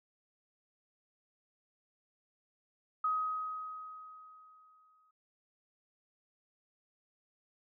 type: tone with exponential decay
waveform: sine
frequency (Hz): 1261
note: D#6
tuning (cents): +23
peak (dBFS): -28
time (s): 3.04-5.11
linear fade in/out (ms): 5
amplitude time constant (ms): 450
effects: noise-tail reverb RT60 0.1 s tail -25 dB re dry